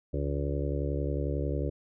harmonic tone, 71.1 Hz, C#2, 45 cents sharp, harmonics 1 / 2 / 4 / 5 / 6 / 7 / 8, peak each -31 / -34 / -37 / -38 / -39 / -39 / -40 dBFS, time 0.13-1.7 s, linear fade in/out 10 ms, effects none

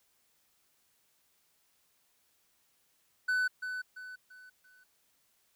triangle tone with echo, 1500 Hz, F#6, 23 cents sharp, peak -25 dBFS, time 3.28-3.48 s, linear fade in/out 10 ms, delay 340 ms, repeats 4, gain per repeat -8 dB, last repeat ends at 4.84 s, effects white hiss -72 dBFS RMS until 5.55 s

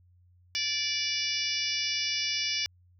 harmonic tone, 582 Hz, D5, 16 cents flat, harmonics 3 / 4 / 5 / 6 / 7 / 8 / 9 / 10, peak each -43 / -34 / -35 / -37 / -43 / -35 / -33 / -39 dBFS, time 0.55-2.66 s, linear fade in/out 0 ms, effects added 89 Hz sine -58 dBFS peak until 2.99 s

